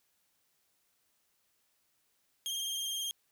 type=tone with vibrato; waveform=sawtooth; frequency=3203 Hz; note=G7; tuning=37 cents sharp; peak=-31 dBFS; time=2.46-3.11 s; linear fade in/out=0 ms; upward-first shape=sine; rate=19 Hz; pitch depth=31 cents each way; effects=white hiss -75 dBFS RMS until 3.31 s